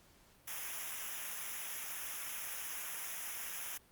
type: noise with comb filter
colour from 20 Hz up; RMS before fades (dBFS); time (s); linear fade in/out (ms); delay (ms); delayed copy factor
white; -42; 0.47-3.78; 10; 0.23; -0.95
effects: pink hiss -65 dBFS RMS until 3.91 s + Opus 48 kbps